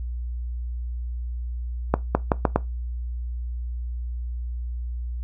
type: accelerating click train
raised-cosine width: 1 ms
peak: -3 dBFS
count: 5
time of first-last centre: 1.94-2.56 s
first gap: 210 ms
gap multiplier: 0.8
effects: noise-tail reverb RT60 0.2 s tail -19 dB re dry + added 60 Hz sine -27 dBFS peak until 5.23 s